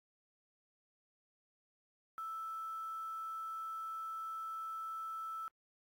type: tone with quantisation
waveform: sine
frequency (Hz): 1318.5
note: E6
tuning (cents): 0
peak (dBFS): -40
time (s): 2.18-5.48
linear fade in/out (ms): 0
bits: 10
effects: AAC 64 kbps